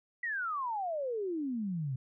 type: exponential sweep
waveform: sine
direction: down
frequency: 1975.5 to 124.3 Hz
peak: -32 dBFS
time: 0.23-1.96 s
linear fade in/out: 5 ms
effects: none